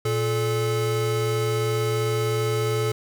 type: tone pair together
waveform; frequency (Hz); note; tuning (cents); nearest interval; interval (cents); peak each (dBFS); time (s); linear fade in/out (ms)
square; 116.54 / 432.4; A#2 / A4; 0 / -30; octave + major seventh; 2270; -25; 0.05-2.92; 5
effects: none